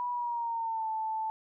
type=tone with pitch glide; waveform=sine; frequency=976 to 879.6 Hz; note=B5 to A5; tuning=-21 to -1 cents; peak=-30 dBFS; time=0-1.3 s; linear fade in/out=0 ms; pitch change=-180 cents; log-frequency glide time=0.11-0.89 s; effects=none